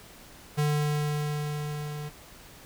square tone with level ramp, 148.7 Hz, D3, 22 cents sharp, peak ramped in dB -23 to -35 dBFS, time 0.57-2.1 s, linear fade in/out 20 ms, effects pink hiss -50 dBFS RMS until 2.65 s

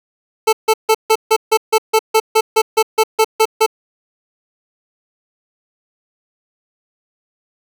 25% pulse tone bursts, 440 Hz, A4, in tune, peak -5 dBFS, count 16, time 0.47-3.664 s, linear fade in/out 10 ms, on 59 ms, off 150 ms, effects none

